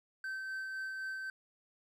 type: tone with tremolo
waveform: triangle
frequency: 1546 Hz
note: G6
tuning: 24 cents flat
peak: -35 dBFS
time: 0.24-1.3 s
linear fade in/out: 2 ms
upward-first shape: sine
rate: 3.9 Hz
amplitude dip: 25%
effects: none